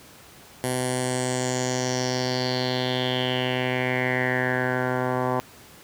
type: tone with low-pass filter sweep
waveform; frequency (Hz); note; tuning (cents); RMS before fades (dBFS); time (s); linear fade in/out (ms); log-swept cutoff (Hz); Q
10% pulse; 126.9; B2; +47; -25; 0.64-5.4; 0; 11000 to 1100; 5
effects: pink hiss -48 dBFS RMS until 5.83 s + high-pass 80 Hz 12 dB/octave